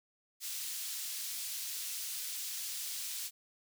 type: high-pass noise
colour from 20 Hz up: pink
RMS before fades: -40 dBFS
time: 0.4-3.31 s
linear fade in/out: 50 ms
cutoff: 4400 Hz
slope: 12 dB/octave
effects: none